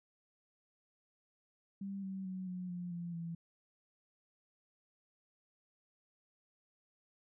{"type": "tone with pitch steps", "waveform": "sine", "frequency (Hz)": [196.7, 191.54, 186.52, 181.63, 176.87, 172.23, 167.71], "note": ["G3", "G3", "F#3", "F#3", "F3", "F3", "E3"], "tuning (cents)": [6, -40, 14, -32, 22, -24, 30], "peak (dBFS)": -39, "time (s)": [1.81, 3.35], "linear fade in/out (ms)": 5, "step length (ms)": 220, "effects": []}